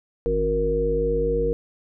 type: harmonic tone with a mistuned harmonic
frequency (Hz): 51.91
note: G#1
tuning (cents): 0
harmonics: 1 / 3 / 5 / 7 / 9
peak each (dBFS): -26 / -32 / -33 / -31 / -21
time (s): 0.26-1.53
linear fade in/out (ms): 0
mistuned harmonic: 5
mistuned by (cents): +53
effects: none